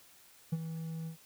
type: tone with ADSR envelope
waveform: triangle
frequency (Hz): 162.4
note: E3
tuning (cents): -26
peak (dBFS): -25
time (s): 0.52-1.17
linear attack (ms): 10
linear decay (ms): 38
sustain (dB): -10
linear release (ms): 100
effects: white hiss -60 dBFS RMS until 1.25 s